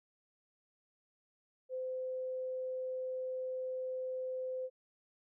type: tone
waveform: sine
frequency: 514 Hz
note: C5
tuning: 31 cents flat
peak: -36 dBFS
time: 1.69-4.7 s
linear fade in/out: 50 ms
effects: none